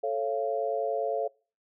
sine chord, A augmented, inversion none, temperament just, 440 / 550 / 687.5 Hz, A4 / C#5 / E#5, 0 / -14 / -27 cents, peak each -31 dBFS, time 0.03-1.28 s, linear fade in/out 10 ms, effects noise-tail reverb RT60 0.4 s tail -25 dB re dry

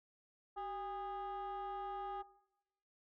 sine tone with frequency modulation, 809 Hz, G#5, 46 cents flat, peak -38 dBFS, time 0.56-2.23 s, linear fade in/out 20 ms, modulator 426 Hz, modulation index 0.78, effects noise-tail reverb RT60 1.0 s tail -21 dB re dry + tanh soft clip ceiling -39 dBFS

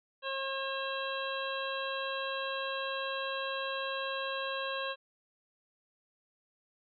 harmonic tone with a mistuned harmonic, 539 Hz, C#5, 49 cents flat, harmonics 1 / 2 / 3 / 5 / 6 / 7, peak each -38 / -39 / -40 / -42 / -44 / -43 dBFS, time 0.22-4.96 s, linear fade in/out 50 ms, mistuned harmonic 7, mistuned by +68 cents, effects none

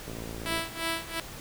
click train, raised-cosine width 2 ms, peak -26 dBFS, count 30, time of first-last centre 0.08-0.595 s, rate 56.3 Hz
5% pulse tone with tremolo, 329.6 Hz, E4, in tune, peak -16 dBFS, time 0.46-1.2 s, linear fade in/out 0 ms, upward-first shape sine, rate 2.9 Hz, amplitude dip 90%
effects pink hiss -43 dBFS RMS until 1.4 s

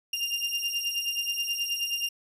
30% pulse beating tone pair, 2794 / 2803.4 Hz, F7 / F7, 0 / +6 cents, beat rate 9.4 Hz, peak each -28 dBFS, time 0.13-2.09 s, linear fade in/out 5 ms, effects resampled to 32000 Hz

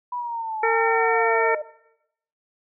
sine linear sweep, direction down, 987.8 to 602 Hz, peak -26 dBFS, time 0.12-1.62 s, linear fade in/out 5 ms
harmonic tone, 453.7 Hz, A#4, 47 cents flat, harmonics 1 / 2 / 3 / 4 / 5, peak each -21 / -23 / -26 / -26 / -27 dBFS, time 0.63-1.55 s, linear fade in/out 5 ms
effects noise-tail reverb RT60 0.8 s tail -19 dB re dry

